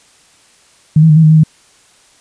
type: tone with pitch steps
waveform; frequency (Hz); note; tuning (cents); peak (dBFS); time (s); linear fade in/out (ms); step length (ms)
sine; 154.5 / 160.9 / 152.5 / 161.2 / 155.2 / 157.8 / 156; D#3 / E3 / D#3 / E3 / D#3 / D#3 / D#3; -12 / -42 / -34 / -38 / -4 / +25 / +5; -3; 0.96-1.436; 5; 68
effects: white hiss -48 dBFS RMS until 2.2 s + resampled to 22050 Hz